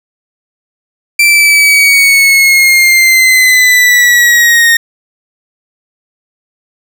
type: linear sweep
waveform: 40% pulse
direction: down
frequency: 2349 to 1846 Hz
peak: -3 dBFS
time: 1.19-4.77 s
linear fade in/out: 5 ms
effects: none